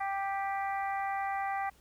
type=harmonic tone; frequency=393.1 Hz; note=G4; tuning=5 cents sharp; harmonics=2 / 3 / 4 / 5 / 6; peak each=-32 / -40 / -44 / -40 / -49 dBFS; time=0-1.7 s; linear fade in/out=10 ms; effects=added 60 Hz sine -64 dBFS peak until 1.8 s + pink hiss -64 dBFS RMS until 1.8 s